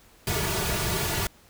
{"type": "noise with comb filter", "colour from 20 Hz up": "pink", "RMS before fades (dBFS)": -27, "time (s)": [0.27, 1.27], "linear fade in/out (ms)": 2, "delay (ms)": 3.8, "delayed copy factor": -0.95, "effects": ["pink hiss -56 dBFS RMS until 1.49 s"]}